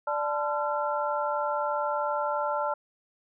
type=tone cluster; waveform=sine; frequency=589 / 877 / 1020 / 1364 Hz; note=D5 / A5 / C6 / F6; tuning=+5 / -6 / -44 / -41 cents; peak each=-30 / -30 / -36 / -32 dBFS; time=0.07-2.74 s; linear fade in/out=5 ms; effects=none